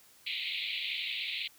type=band-pass noise; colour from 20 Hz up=pink; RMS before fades=-36 dBFS; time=0.26-1.48 s; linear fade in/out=10 ms; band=2100 to 4200 Hz; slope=96 dB/octave; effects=white hiss -60 dBFS RMS until 1.58 s